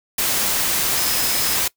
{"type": "tone in noise", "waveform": "sine", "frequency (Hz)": 5100, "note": "D#8", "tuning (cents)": 42, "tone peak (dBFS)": -27, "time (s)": [0.97, 1.56], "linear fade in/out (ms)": 5, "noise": "white", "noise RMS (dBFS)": -20, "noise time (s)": [0.18, 1.68], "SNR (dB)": -10, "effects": ["noise-tail reverb RT60 0.1 s tail -22 dB re dry"]}